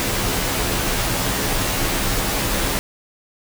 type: noise with comb filter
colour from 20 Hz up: pink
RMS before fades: -21 dBFS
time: 0-2.79 s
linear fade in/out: 0 ms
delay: 13 ms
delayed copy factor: -0.65
effects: none